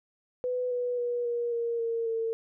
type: tone with pitch steps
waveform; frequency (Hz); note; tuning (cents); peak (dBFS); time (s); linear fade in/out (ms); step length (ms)
sine; 498.9 / 490.9 / 483 / 475.3 / 467.6 / 460.1 / 452.8; B4 / B4 / B4 / A#4 / A#4 / A#4 / A4; +17 / -10 / -39 / +34 / +5 / -23 / +50; -27; 0.44-2.33; 0; 270
effects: none